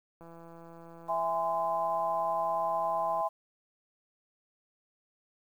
click train, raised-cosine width 1 ms, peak -37 dBFS, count 502, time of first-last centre 0.21-3.21 s, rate 167 Hz
sine chord, E augmented, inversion none, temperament just, 659.3 / 824.1 / 1030.1 Hz, E5 / G#5 / B#5, 0 / -14 / -27 cents, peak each -32 dBFS, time 1.08-3.29 s, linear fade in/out 20 ms
effects 10-bit

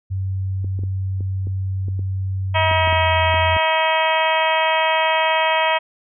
sine tone with pitch glide, 95.3 to 87.9 Hz, G2 to F2, -48 to +12 cents, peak -20 dBFS, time 0.1-3.58 s, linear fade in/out 20 ms, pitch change -140 cents, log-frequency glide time 2.63-2.91 s
clicks, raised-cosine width 3 ms, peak -21 dBFS, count 12, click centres 0.645 / 0.791 / 0.836 / 1.207 / 1.471 / 1.884 / 1.993 / 2.714 / 2.874 / 2.927 / 3.343 / 3.566 s
harmonic tone, 319.1 Hz, D#4, 44 cents sharp, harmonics 2 / 3 / 4 / 5 / 6 / 7 / 8 / 9 / 10, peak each -21 / -19 / -27 / -31 / -25 / -26 / -25 / -32 / -26 dBFS, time 2.54-5.79 s, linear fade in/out 20 ms
effects none

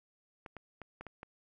clicks, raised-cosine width 0.5 ms, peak -30 dBFS, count 6, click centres 0.462 / 0.567 / 0.817 / 1.01 / 1.067 / 1.231 s, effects none

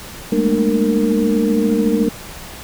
sine tone cluster, 203.8 / 217.9 / 231.5 / 300.3 / 462.4 Hz, G#3 / A3 / A#3 / D4 / A#4, -32 / -17 / -12 / +39 / -14 cents, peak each -19 dBFS, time 0.32-2.09 s, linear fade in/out 5 ms, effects tanh soft clip ceiling -2 dBFS + pink hiss -34 dBFS RMS until 2.63 s

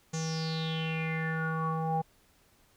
square tone with low-pass filter sweep, 160.8 Hz, E3, 43 cents flat, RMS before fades -32 dBFS, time 0.13-2.02 s, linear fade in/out 10 ms, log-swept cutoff 6700 to 750 Hz, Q 7.7, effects pink hiss -65 dBFS RMS until 2.76 s

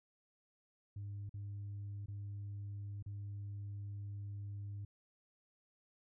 sine tone with dropouts, 101.3 Hz, G#2, 43 cents flat, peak -40 dBFS, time 0.96-4.85 s, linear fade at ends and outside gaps 5 ms, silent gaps 1.294-1.34 / 2.06-2.082 / 3.026-3.061 s, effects tanh soft clip ceiling -40 dBFS

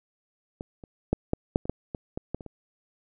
clicks, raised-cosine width 2 ms, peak -21 / -30 / -9 / -10 / -7 / -24 / -13 / -19 / -18 / -16 / -27 / -27 dBFS, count 12, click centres 0.609 / 0.838 / 1.13 / 1.334 / 1.559 / 1.655 / 1.696 / 1.948 / 2.175 / 2.346 / 2.408 / 2.463 s, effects none

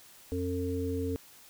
harmonic tone, 90 Hz, F#2, 47 cents flat, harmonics 1 / 3 / 5, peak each -34 / -34 / -34 dBFS, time 0.32-1.16 s, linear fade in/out 0 ms, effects white hiss -55 dBFS RMS until 1.49 s

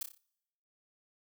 blue noise with echo, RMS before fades -35 dBFS, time 0.01-0.03 s, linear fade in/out 5 ms, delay 30 ms, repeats 5, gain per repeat -6 dB, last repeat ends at 0.18 s, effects noise-tail reverb RT60 0.9 s tail -26 dB re dry

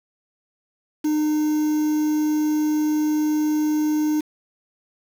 triangle tone with quantisation, 304.5 Hz, D#4, 37 cents flat, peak -16 dBFS, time 1.04-4.21 s, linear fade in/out 10 ms, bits 6, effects none

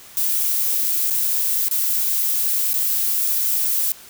violet noise with dropouts, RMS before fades -20 dBFS, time 0.17-3.92 s, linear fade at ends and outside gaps 0 ms, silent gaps 1.1-1.106 / 1.684-1.712 / 2.732-2.741 s, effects white hiss -43 dBFS RMS until 4.09 s

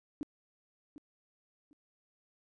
sine tone with echo, 293.7 Hz, D4, in tune, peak -33 dBFS, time 0.21-0.23 s, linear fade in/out 0 ms, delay 750 ms, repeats 2, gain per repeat -13 dB, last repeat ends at 1.73 s, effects resampled to 24000 Hz

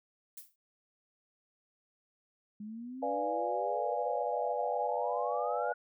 violet noise with exponential decay, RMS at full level -42 dBFS, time 0.37-0.56 s, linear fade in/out 5 ms, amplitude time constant 40 ms
sine exponential sweep, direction up, 205.5 to 1466 Hz, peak -40 dBFS, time 2.6-5.74 s, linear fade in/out 5 ms
sine chord, B diminished seventh, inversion none, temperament equal, 493.9 / 587.3 / 698.5 / 830.6 Hz, B4 / D5 / F5 / Ab5, 0 / 0 / 0 / 0 cents, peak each -36 dBFS, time 3.02-5.73 s, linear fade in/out 10 ms
effects none

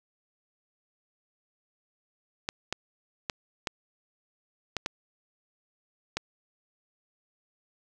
clicks, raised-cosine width 0.2 ms, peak -12 dBFS, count 7, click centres 2.489 / 2.726 / 3.298 / 3.672 / 4.767 / 4.861 / 6.17 s, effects none

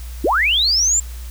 sine linear sweep, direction up, 246.9 to 7459 Hz, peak -13 dBFS, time 0.24-1 s, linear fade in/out 5 ms, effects added 60 Hz sine -28 dBFS peak until 1.3 s + white hiss -42 dBFS RMS until 1.3 s

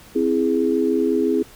sine chord, C augmented, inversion none, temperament equal, 261.6 / 329.6 / 415.3 Hz, C4 / E4 / G#4, 0 / 0 / 0 cents, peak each -21 / -21 / -20 dBFS, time 0.15-1.43 s, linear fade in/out 10 ms, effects pink hiss -46 dBFS RMS until 1.55 s

